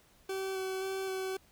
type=tone with vibrato; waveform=40% pulse; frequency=381.5 Hz; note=G4; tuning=47 cents flat; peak=-33 dBFS; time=0.29-1.37 s; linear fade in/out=5 ms; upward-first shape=square; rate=1.9 Hz; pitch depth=11 cents each way; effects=pink hiss -64 dBFS RMS until 1.51 s